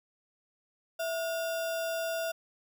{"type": "tone with sample-and-hold", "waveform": "sine", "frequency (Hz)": 659.3, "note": "E5", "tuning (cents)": 0, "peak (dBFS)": -30, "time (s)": [0.99, 2.32], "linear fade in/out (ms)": 10, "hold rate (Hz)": 2100, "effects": []}